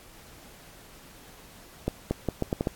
accelerating click train, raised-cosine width 2 ms, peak -12 dBFS, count 7, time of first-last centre 1.88-2.672 s, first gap 230 ms, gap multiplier 0.77, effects pink hiss -51 dBFS RMS until 2.75 s + AAC 64 kbps

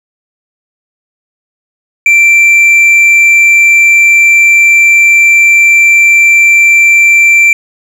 sine tone with hard clipping, 2349 Hz, D7, in tune, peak -3 dBFS, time 2.06-7.53 s, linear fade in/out 2 ms, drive 3 dB, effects none

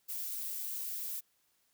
violet noise, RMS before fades -39 dBFS, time 0.08-1.21 s, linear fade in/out 20 ms, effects white hiss -74 dBFS RMS until 1.73 s

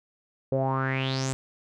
sawtooth tone with low-pass filter sweep, 132.7 Hz, C3, 25 cents sharp, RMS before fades -27 dBFS, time 0.52-1.33 s, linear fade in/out 0 ms, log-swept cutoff 490 to 8300 Hz, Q 6.8, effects none

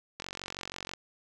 click train, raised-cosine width 0.2 ms, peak -20 dBFS, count 35, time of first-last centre 0.2-0.936 s, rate 46.2 Hz, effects none

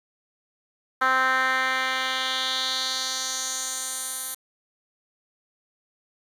10% pulse tone with band-pass filter sweep, 260.5 Hz, C4, 7 cents flat, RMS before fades -26 dBFS, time 1.01-4.35 s, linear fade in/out 10 ms, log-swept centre 1400 to 11000 Hz, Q 2.3, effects 8-bit

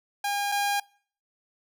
sawtooth tone pair in turn, 810 / 810 Hz, G#5 / G#5, -43 / -43 cents, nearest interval unison, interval 0 cents, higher neither, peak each -22 / -20 dBFS, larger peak second, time 0.24-0.52 / 0.52-0.8 s, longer neither, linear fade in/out 5 ms, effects noise-tail reverb RT60 0.5 s tail -25 dB re dry

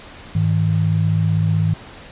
sine tone pair together, 103.45 / 159.3 Hz, G#2 / D#3, -6 / +41 cents, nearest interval perfect fifth, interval 747 cents, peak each -17 dBFS, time 0.35-1.74 s, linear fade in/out 5 ms, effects pink hiss -39 dBFS RMS until 2.11 s + resampled to 8000 Hz

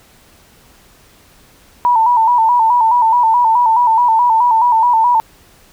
sine tone with vibrato, 932.3 Hz, A#5, in tune, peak -8 dBFS, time 1.85-5.2 s, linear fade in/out 0 ms, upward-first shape square, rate 4.7 Hz, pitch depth 73 cents each way, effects pink hiss -47 dBFS RMS until 5.72 s

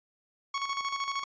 sawtooth tone with tremolo, 1108.7 Hz, C#6, in tune, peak -25 dBFS, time 0.54-1.24 s, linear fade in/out 5 ms, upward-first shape square, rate 13 Hz, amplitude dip 55%, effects resampled to 16000 Hz

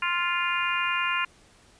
harmonic tone, 349.2 Hz, F4, in tune, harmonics 3 / 4 / 5 / 6 / 7 / 8, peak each -29 / -30 / -33 / -35 / -30 / -32 dBFS, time 0.02-1.25 s, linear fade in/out 5 ms, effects pink hiss -57 dBFS RMS until 1.79 s + resampled to 22050 Hz

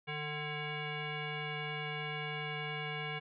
sine tone with frequency modulation, 1046.5 Hz, C6, in tune, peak -36 dBFS, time 0.07-3.2 s, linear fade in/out 20 ms, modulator 599 Hz, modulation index 3, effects none

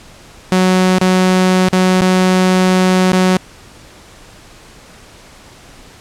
sawtooth tone with dropouts, 185 Hz, F#3, in tune, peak -5 dBFS, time 0.52-3.37 s, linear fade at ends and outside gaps 0 ms, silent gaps 0.984-1.014 / 1.685-1.729 / 2.009-2.018 / 3.12-3.132 s, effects pink hiss -40 dBFS RMS until 6 s + low-pass 9000 Hz 12 dB/octave

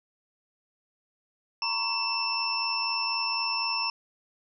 sine tone cluster, 926 / 1010 / 1119 / 2660 / 5370 Hz, A#5 / B5 / C#6 / E7 / E8, -12 / +39 / +16 / +15 / +31 cents, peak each -34 / -37 / -37 / -32 / -29 dBFS, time 1.62-3.9 s, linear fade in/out 2 ms, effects none

